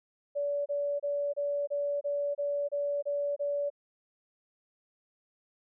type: tone bursts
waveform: sine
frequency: 574 Hz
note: D5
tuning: 40 cents flat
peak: -28 dBFS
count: 10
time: 0.35-3.702 s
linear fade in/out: 20 ms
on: 310 ms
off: 28 ms
effects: none